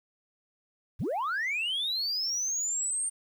sine linear sweep, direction up, 50.3 to 8870 Hz, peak -26 dBFS, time 0.99-3.1 s, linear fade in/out 20 ms, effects tanh soft clip ceiling -26 dBFS + 10-bit

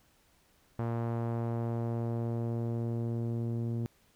sawtooth tone with low-pass filter sweep, 116.54 Hz, A#2, in tune, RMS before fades -33 dBFS, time 0.79-3.86 s, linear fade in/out 0 ms, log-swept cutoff 1100 to 310 Hz, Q 0.97, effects pink hiss -67 dBFS RMS until 4.15 s

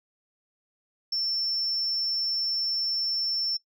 sine tone, 5390 Hz, E8, 38 cents sharp, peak -24 dBFS, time 1.12-3.57 s, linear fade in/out 5 ms, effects noise-tail reverb RT60 0.1 s tail -21 dB re dry + tanh soft clip ceiling -22 dBFS

